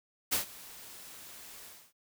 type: noise with ADSR envelope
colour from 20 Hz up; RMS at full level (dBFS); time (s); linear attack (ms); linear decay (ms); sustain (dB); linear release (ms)
white; -28; 0.31-1.93; 21; 120; -21; 280
effects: none